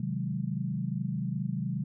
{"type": "chord", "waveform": "sine", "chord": "Ab dominant seventh", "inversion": "first", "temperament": "equal", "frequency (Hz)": [130.81, 155.56, 185, 207.7], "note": ["C3", "Eb3", "Gb3", "Ab3"], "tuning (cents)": [0, 0, 0, 0], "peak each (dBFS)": [-34, -35, -34, -37], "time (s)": [0, 1.84], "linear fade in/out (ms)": 5, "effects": []}